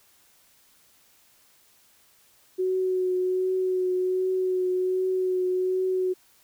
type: tone with vibrato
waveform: sine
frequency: 370 Hz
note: F#4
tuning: in tune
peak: -22 dBFS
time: 2.58-6.14 s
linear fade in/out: 20 ms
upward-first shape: triangle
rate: 1.3 Hz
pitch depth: 20 cents each way
effects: white hiss -60 dBFS RMS until 6.43 s